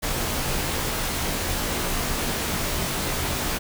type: noise with comb filter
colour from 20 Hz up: pink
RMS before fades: -26 dBFS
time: 0.02-3.59 s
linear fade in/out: 20 ms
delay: 19 ms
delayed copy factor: -0.65
effects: none